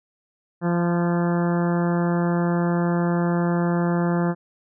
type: harmonic tone with a mistuned harmonic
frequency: 172.7 Hz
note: F3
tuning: 19 cents flat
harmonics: 1 / 2 / 3 / 4 / 5 / 6 / 7 / 8 / 9 / 10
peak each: -20 / -26 / -30 / -32 / -34 / -36 / -37 / -38 / -39 / -40 dBFS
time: 0.61-4.35 s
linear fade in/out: 50 ms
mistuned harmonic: 5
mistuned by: +16 cents
effects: none